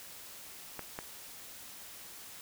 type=clicks; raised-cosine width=0.5 ms; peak=-24 / -23 dBFS; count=2; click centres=0.793 / 0.989 s; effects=white hiss -49 dBFS RMS until 2.41 s